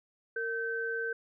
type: tone pair together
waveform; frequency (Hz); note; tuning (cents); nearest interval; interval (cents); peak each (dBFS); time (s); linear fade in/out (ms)
sine; 458.7 / 1542.9; A#4 / G6; -28 / -28; octave + major sixth; 2100; -35 / -33; 0.36-1.13; 5
effects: none